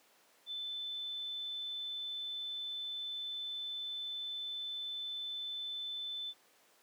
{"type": "tone", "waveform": "sine", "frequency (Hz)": 3520, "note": "A7", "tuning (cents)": 0, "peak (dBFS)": -38, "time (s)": [0.46, 6.34], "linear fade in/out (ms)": 50, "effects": ["pink hiss -66 dBFS RMS until 6.82 s", "high-pass 400 Hz 12 dB/octave"]}